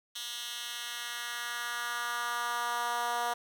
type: tone with high-pass filter sweep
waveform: 10% pulse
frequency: 238.9 Hz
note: A#3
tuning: 43 cents sharp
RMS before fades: -35 dBFS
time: 0.15-3.34 s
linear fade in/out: 10 ms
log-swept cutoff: 3300 to 740 Hz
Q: 1.7
effects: none